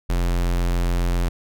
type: tone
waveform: square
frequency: 43.65 Hz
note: F1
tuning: in tune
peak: -19 dBFS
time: 0.09-1.29 s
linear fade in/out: 10 ms
effects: none